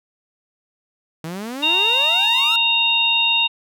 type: exponential sweep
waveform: sawtooth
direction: up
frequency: 155.56 to 1396.9 Hz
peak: -23 dBFS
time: 1.24-2.56 s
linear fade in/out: 2 ms
type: harmonic tone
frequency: 926 Hz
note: A#5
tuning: 12 cents flat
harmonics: 1 / 3 / 4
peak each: -25 / -17 / -18 dBFS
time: 1.62-3.48 s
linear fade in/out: 20 ms
effects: none